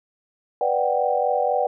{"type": "chord", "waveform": "sine", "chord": "G major seventh", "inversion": "first", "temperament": "equal", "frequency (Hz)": [493.9, 587.3, 740, 784], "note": ["B4", "D5", "F#5", "G5"], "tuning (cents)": [0, 0, 0, 0], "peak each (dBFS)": -24, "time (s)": [0.61, 1.67], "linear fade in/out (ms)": 2, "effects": []}